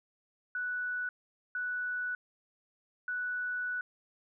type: tone bursts at uneven times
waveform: sine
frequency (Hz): 1480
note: F#6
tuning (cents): 0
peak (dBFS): -32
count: 3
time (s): 0.55-1.09 / 1.55-2.15 / 3.08-3.81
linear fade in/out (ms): 2
effects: none